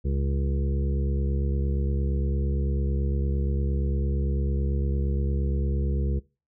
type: harmonic tone with a mistuned harmonic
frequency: 68.8 Hz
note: C#2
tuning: 12 cents flat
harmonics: 1 / 2 / 3 / 5 / 6 / 7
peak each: -24 / -30 / -34 / -38 / -40 / -41 dBFS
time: 0.04-6.2 s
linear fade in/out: 20 ms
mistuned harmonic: 1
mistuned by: +15 cents
effects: noise-tail reverb RT60 0.3 s tail -21 dB re dry